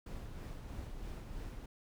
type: noise with tremolo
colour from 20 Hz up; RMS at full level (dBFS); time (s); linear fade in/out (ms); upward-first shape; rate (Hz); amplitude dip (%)
brown; -43; 0.06-1.66; 5; sine; 3.1; 35
effects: none